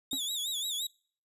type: tone with vibrato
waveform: sawtooth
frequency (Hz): 3604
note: A7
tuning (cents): +41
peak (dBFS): -29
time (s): 0.11-0.87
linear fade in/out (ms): 5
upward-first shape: sine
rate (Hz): 5.8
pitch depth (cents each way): 130
type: tone with exponential decay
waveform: triangle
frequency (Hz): 267.3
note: C4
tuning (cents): +37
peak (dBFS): -29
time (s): 0.13-0.21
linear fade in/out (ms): 1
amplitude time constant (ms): 16
effects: noise-tail reverb RT60 0.5 s tail -26 dB re dry + resampled to 32000 Hz